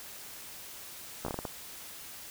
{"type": "slowing click train", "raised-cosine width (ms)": 1, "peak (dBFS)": -20, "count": 7, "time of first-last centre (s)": [1.25, 1.452], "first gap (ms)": 14, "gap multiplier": 1.35, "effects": ["white hiss -46 dBFS RMS until 2.3 s"]}